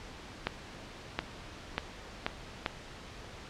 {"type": "accelerating click train", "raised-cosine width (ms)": 0.3, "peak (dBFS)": -13, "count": 5, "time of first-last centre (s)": [0.47, 2.662], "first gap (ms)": 720, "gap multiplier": 0.82, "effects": ["pink hiss -47 dBFS RMS until 3.49 s", "low-pass 5000 Hz 12 dB/octave"]}